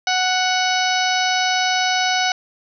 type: harmonic tone with a mistuned harmonic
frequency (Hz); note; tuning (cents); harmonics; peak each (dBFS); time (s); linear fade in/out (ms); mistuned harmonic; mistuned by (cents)
740; F#5; 0; 1 / 2 / 3 / 4 / 5 / 6 / 7 / 8; -20 / -23 / -25 / -26 / -27 / -28 / -28 / -29; 0.07-2.32; 2; 5; +57
effects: none